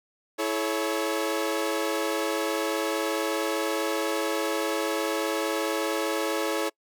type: chord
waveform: sawtooth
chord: A major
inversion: second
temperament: equal with one note detuned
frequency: 329.6 / 430 / 554.4 Hz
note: E4 / A4 / C#5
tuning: 0 / -40 / 0 cents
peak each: -26 dBFS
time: 0.38-6.7 s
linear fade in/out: 20 ms
effects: noise-tail reverb RT60 0.1 s tail -26 dB re dry